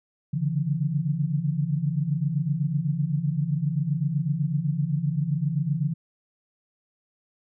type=tone cluster; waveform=sine; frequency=140 / 147.8 / 168.4 Hz; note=C#3 / D3 / E3; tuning=+18 / +11 / +37 cents; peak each=-27 dBFS; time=0.33-5.94 s; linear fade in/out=10 ms; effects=none